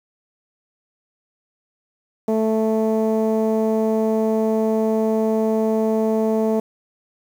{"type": "tone with low-pass filter", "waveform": "15% pulse", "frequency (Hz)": 220, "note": "A3", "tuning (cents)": 0, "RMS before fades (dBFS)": -19, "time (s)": [2.28, 6.6], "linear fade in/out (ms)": 5, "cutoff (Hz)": 580, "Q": 1, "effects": ["7-bit"]}